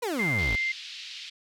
30% pulse exponential sweep, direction down, 512 to 43.65 Hz, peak -25 dBFS, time 0.02-0.56 s, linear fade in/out 10 ms
sine tone, 2093 Hz, C7, in tune, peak -25 dBFS, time 0.19-0.72 s, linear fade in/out 5 ms
pink band-pass noise, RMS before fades -41 dBFS, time 0.38-1.3 s, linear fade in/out 10 ms, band 2700 to 4600 Hz, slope 24 dB/octave
effects none

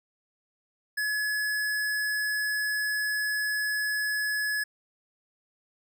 square tone, 1700 Hz, G#6, 40 cents sharp, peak -27 dBFS, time 0.97-4.64 s, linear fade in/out 10 ms, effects none

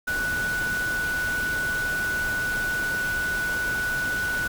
sine tone in noise, 1480 Hz, F#6, in tune, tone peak -24 dBFS, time 0.07-4.48 s, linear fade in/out 10 ms, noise pink, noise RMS -34 dBFS, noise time 0.07-4.48 s, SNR +7 dB, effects none

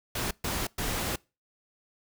pink noise bursts at uneven times, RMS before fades -31 dBFS, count 3, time 0.15-0.31 / 0.44-0.67 / 0.78-1.16 s, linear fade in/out 5 ms, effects noise-tail reverb RT60 0.3 s tail -25 dB re dry

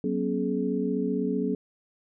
sine tone cluster, 187 / 239.8 / 275.3 / 423.9 Hz, F#3 / A#3 / C#4 / G#4, +19 / +49 / -12 / +35 cents, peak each -30 dBFS, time 0.04-1.55 s, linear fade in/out 2 ms, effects none

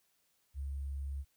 sine tone with sample-and-hold, 69.3 Hz, C#2, in tune, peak -36 dBFS, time 0.54-1.25 s, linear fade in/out 50 ms, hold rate 8820 Hz, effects white hiss -75 dBFS RMS until 1.36 s

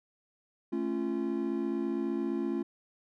triangle chord, A augmented, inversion none, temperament just, 220 / 275 / 343.8 Hz, A3 / C#4 / E#4, 0 / -14 / -27 cents, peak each -33 / -32 / -31 dBFS, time 0.72-2.63 s, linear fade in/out 10 ms, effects none

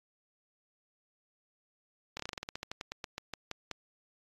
slowing click train, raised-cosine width 0.2 ms, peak -20 dBFS, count 19, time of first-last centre 2.17-3.713 s, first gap 25 ms, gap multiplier 1.13, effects AAC 32 kbps

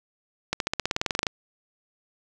accelerating click train, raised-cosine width 0.2 ms, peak -7 dBFS, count 15, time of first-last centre 0.53-1.268 s, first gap 72 ms, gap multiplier 0.95, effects none

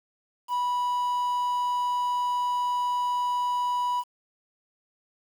triangle tone with quantisation, 982 Hz, B5, 10 cents flat, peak -22 dBFS, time 0.48-4.04 s, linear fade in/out 50 ms, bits 8, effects none

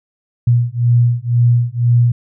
sine beating tone pair, 119 / 121 Hz, A#2 / B2, +36 / -35 cents, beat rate 2 Hz, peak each -13 dBFS, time 0.47-2.12 s, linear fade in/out 5 ms, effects none

